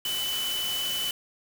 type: tone in noise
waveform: sine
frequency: 2996 Hz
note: F#7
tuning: 21 cents sharp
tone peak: -28 dBFS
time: 0.05-1.11 s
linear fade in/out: 2 ms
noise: white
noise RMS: -34 dBFS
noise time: 0.05-1.11 s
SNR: +3 dB
effects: none